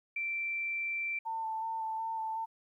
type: tone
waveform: sine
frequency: 2345 Hz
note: D7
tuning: 3 cents flat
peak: -32 dBFS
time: 0.16-1.19 s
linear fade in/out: 5 ms
type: tone with vibrato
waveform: sine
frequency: 892 Hz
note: A5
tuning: 23 cents sharp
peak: -33 dBFS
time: 1.25-2.46 s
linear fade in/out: 20 ms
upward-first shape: square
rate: 2.7 Hz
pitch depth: 14 cents each way
effects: 12-bit